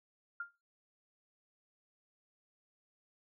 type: tone with exponential decay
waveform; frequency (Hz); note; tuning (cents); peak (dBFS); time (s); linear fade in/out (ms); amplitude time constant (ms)
sine; 1400; F6; +4; -34; 0.4-0.51; 5; 22
effects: noise-tail reverb RT60 0.3 s tail -19 dB re dry